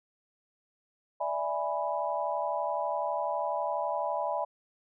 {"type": "chord", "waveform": "sine", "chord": "E dominant seventh", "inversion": "third", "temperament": "equal", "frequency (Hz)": [587.3, 659.3, 830.6, 987.8], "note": ["D5", "E5", "G#5", "B5"], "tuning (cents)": [0, 0, 0, 0], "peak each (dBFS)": -34, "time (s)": [1.2, 4.45], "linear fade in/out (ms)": 10, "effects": []}